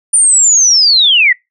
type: linear sweep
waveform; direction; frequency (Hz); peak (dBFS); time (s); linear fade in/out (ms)
sine; down; 9270 to 1864.7; -5; 0.13-1.33; 10
effects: noise-tail reverb RT60 0.2 s tail -25 dB re dry